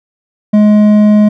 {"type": "tone with hard clipping", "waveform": "triangle", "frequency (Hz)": 210.2, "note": "G#3", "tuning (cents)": 21, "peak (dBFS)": -5, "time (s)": [0.53, 1.29], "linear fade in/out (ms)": 10, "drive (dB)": 10, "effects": []}